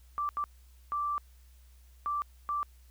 sine tone bursts at uneven times, 1171 Hz, D6, 5 cents flat, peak -29 dBFS, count 5, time 0.18-0.29 / 0.37-0.44 / 0.92-1.18 / 2.06-2.22 / 2.49-2.63 s, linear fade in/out 0 ms, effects added 62 Hz sine -54 dBFS peak until 2.9 s + white hiss -67 dBFS RMS until 2.9 s

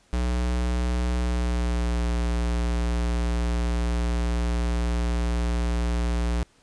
square tone with pitch glide, 60.8 to 58.97 Hz, B1 to A#1, -26 to +21 cents, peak -23 dBFS, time 0.13-6.43 s, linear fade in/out 0 ms, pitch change -53 cents, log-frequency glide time 1.21-2.02 s, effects pink hiss -60 dBFS RMS until 6.62 s + resampled to 22050 Hz

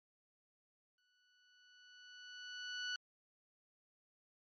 20% pulse tone with exponential growth, 1480 Hz, F#6, in tune, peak -33 dBFS, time 0.98-2.96 s, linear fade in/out 2 ms, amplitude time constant 430 ms, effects low-pass 10000 Hz 12 dB/octave + MP3 32 kbps

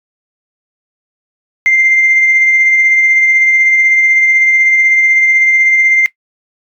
sine tone with tremolo, 2093 Hz, C7, in tune, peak -4 dBFS, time 1.66-6.06 s, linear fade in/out 0 ms, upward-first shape triangle, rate 16 Hz, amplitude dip 35%, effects noise-tail reverb RT60 0.1 s tail -18 dB re dry + tanh soft clip ceiling -1 dBFS

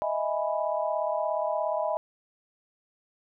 sine chord, E major seventh, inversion third, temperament equal, 622.3 / 659.3 / 830.6 / 987.8 Hz, D#5 / E5 / G#5 / B5, 0 / 0 / 0 / 0 cents, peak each -29 / -31 / -33 / -33 dBFS, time 0.02-1.97 s, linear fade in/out 0 ms, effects none

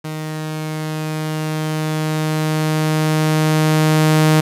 sawtooth tone with level ramp, 155.56 Hz, D#3, in tune, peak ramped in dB -20 to -6 dBFS, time 0.04-4.41 s, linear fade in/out 10 ms, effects resampled to 32000 Hz + 7-bit

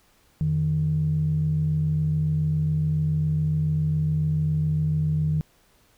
sine tone pair together, 86.83 / 154 Hz, F2 / D#3, -9 / -17 cents, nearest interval minor seventh, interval 992 cents, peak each -28 / -20 dBFS, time 0.41-5.41 s, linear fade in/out 0 ms, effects tanh soft clip ceiling -14 dBFS + pink hiss -61 dBFS RMS until 5.97 s

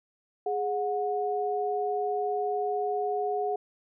sine tone pair together, 415.3 / 729.2 Hz, G#4 / F#5, 0 / -25 cents, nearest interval minor seventh, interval 975 cents, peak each -29 / -29 dBFS, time 0.46-3.56 s, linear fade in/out 5 ms, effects none

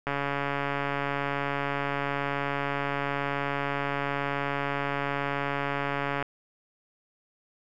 click train, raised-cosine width 0.5 ms, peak -14 dBFS, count 869, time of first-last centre 0.07-6.226 s, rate 141 Hz, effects none

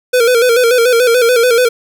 square tone with vibrato, 481.6 Hz, B4, 44 cents flat, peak -8 dBFS, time 0.13-1.69 s, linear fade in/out 10 ms, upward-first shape square, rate 6.9 Hz, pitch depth 70 cents each way, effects none

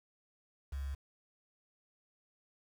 sine tone with quantisation, 69 Hz, C#2, 7 cents flat, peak -36 dBFS, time 0.72-0.95 s, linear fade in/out 10 ms, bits 9, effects none

